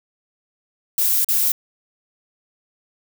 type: noise with dropouts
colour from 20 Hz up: violet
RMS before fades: -18 dBFS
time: 0.98-1.52 s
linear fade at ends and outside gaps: 2 ms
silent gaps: 1.246-1.287 s
effects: none